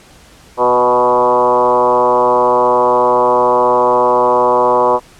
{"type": "tone with frequency modulation", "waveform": "sine", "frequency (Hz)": 740, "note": "F#5", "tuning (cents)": 0, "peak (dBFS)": -8, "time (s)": [0.57, 5], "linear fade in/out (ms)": 50, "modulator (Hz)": 123, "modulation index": 2.9, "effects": ["pink hiss -43 dBFS RMS until 5.19 s", "low-pass 10000 Hz 12 dB/octave"]}